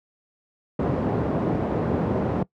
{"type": "band-pass noise", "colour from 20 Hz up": "pink", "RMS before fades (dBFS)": -24, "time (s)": [0.79, 2.43], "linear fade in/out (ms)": 5, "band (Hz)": [110, 620], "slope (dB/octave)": 12, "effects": ["noise-tail reverb RT60 0.1 s tail -22 dB re dry", "high-pass 60 Hz 12 dB/octave"]}